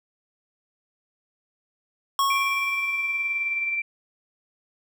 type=tone with exponential decay; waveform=square; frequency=1099 Hz; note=C#6; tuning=15 cents flat; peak=-19 dBFS; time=2.19-3.76 s; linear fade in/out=1 ms; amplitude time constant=340 ms
type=tone with tremolo; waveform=sine; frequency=2349 Hz; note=D7; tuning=in tune; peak=-22 dBFS; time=2.3-3.82 s; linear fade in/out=5 ms; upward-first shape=sine; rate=19 Hz; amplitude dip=35%
effects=none